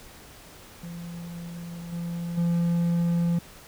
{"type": "tone with level steps", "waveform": "triangle", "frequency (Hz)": 171, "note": "F3", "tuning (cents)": -36, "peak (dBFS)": [-33, -27, -19], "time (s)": [0.83, 3.39], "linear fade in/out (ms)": 5, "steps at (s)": [1.92, 2.37], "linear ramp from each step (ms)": 10, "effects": ["pink hiss -48 dBFS RMS until 3.67 s"]}